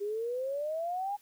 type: exponential sweep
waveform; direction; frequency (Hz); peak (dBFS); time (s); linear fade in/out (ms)
sine; up; 399.3 to 830.6; -31; 0-1.17; 20
effects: white hiss -63 dBFS RMS until 1.21 s